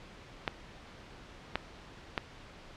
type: clicks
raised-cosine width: 0.3 ms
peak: -13 dBFS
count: 3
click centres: 0.478 / 1.556 / 2.178 s
effects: pink hiss -51 dBFS RMS until 2.76 s + low-pass 4000 Hz 12 dB/octave